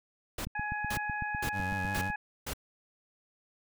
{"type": "noise bursts", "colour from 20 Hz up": "pink", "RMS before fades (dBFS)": -36, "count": 5, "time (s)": [0.38, 2.535], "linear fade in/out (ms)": 5, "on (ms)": 71, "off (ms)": 450}
{"type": "click train", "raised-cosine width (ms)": 5, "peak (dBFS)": -25, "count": 14, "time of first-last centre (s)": [0.47, 2.101], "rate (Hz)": 7.97}
{"type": "harmonic tone", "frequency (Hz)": 838, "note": "G#5", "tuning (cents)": 15, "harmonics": [1, 2, 3], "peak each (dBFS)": [-36, -35, -43], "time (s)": [0.55, 2.16], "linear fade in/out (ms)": 5}
{"type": "tone with vibrato", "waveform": "25% pulse", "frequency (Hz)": 95.4, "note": "G2", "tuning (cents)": -47, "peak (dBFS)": -31, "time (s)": [1.52, 2.12], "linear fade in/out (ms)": 50, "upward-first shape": "sine", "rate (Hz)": 5.7, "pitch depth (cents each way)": 62}
{"effects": []}